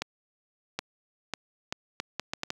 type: accelerating click train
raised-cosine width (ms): 0.2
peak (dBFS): -13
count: 9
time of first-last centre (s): 0.02-2.504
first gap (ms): 770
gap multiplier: 0.71
effects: high-pass 80 Hz 12 dB/octave + 8-bit